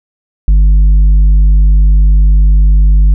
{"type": "tone with tanh clipping", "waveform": "sine", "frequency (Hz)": 50, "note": "G1", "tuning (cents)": 35, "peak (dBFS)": -4, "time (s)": [0.48, 3.14], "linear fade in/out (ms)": 0, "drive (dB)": 5, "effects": []}